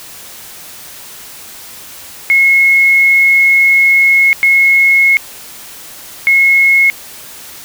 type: tone bursts at uneven times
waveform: sine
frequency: 2172 Hz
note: C#7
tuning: 36 cents flat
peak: -5 dBFS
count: 3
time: 2.3-4.33 / 4.43-5.17 / 6.27-6.9 s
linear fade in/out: 0 ms
effects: white hiss -32 dBFS RMS until 7.64 s